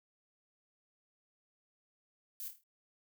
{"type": "noise with echo", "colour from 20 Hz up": "violet", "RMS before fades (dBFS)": -43, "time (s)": [2.4, 2.48], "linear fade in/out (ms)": 0, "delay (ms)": 26, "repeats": 6, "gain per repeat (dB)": -6, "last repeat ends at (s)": 2.636, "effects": []}